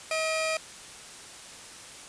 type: tone pair together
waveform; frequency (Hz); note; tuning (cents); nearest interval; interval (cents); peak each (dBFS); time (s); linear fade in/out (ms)
sawtooth; 637 / 2414; D#5 / D7; +41 / +47; octave + major seventh; 2306; -24 / -28; 0.11-0.57; 2
effects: white hiss -45 dBFS RMS until 2.08 s + resampled to 22050 Hz